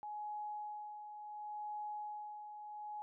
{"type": "tone with tremolo", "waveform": "sine", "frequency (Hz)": 840, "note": "G#5", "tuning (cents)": 19, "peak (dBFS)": -40, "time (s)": [0.03, 3.02], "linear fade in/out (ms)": 0, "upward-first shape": "sine", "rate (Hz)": 0.7, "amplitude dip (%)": 55, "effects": []}